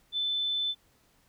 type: tone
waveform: sine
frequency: 3520 Hz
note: A7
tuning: in tune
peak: -27 dBFS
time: 0.12-0.75 s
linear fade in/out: 50 ms
effects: pink hiss -66 dBFS RMS until 1.28 s